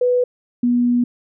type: tone pair in turn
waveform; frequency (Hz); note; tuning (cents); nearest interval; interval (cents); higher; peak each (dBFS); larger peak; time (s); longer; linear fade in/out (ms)
sine; 494.7 / 242.8; B4 / B3; +3 / -29; octave; 1232; first; -13; neither; 0.01-0.24 / 0.63-1.04; second; 5
effects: none